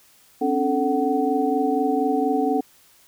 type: tone cluster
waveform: sine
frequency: 262.3 / 286.5 / 440.5 / 750 Hz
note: C4 / D4 / A4 / F#5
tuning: +4 / -43 / +2 / +23 cents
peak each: -24 dBFS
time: 0.41-2.61 s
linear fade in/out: 10 ms
effects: white hiss -55 dBFS RMS until 3.07 s